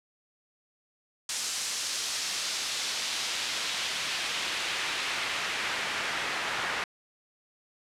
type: noise with band-pass filter sweep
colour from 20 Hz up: pink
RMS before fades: -32 dBFS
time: 1.29-6.84 s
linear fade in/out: 2 ms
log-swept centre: 6400 to 1700 Hz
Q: 0.99
effects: low-pass 11000 Hz 12 dB/octave